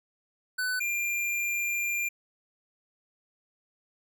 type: tone pair in turn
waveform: square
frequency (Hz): 1500 / 2391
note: F#6 / D7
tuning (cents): +23 / +30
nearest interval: minor sixth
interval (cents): 807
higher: second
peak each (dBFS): -28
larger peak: neither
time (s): 0.58-0.8 / 0.8-2.09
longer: second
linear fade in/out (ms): 10
effects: none